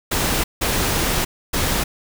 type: noise bursts at uneven times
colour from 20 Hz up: pink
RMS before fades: -20 dBFS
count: 3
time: 0.11-0.44 / 0.61-1.25 / 1.53-1.84 s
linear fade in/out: 10 ms
effects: none